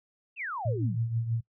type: exponential sweep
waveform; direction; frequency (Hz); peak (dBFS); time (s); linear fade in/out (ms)
sine; down; 2794 to 132.1; -32; 0.36-0.99; 50
type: tone with tremolo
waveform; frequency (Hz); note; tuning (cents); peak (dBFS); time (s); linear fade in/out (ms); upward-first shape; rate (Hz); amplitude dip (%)
sine; 115.1; A#2; -22; -24; 0.65-1.41; 10; triangle; 6.2; 70
effects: noise-tail reverb RT60 0.1 s tail -21 dB re dry